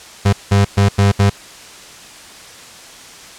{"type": "tone bursts at uneven times", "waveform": "35% pulse", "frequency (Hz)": 100, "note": "G2", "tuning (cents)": 35, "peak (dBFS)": -7, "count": 5, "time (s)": [[0.25, 0.33], [0.51, 0.65], [0.77, 0.89], [0.98, 1.12], [1.19, 1.3]], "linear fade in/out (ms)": 10, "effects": ["white hiss -37 dBFS RMS until 3.38 s", "low-pass 8000 Hz 12 dB/octave"]}